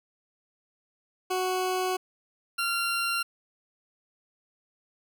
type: tone pair in turn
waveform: 20% pulse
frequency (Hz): 370 / 1380.1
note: F#4 / F6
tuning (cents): 0 / -21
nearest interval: octave + major seventh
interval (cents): 2279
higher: second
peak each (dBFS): -21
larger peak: neither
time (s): 1.3-1.97 / 2.58-3.23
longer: first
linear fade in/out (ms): 10
effects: none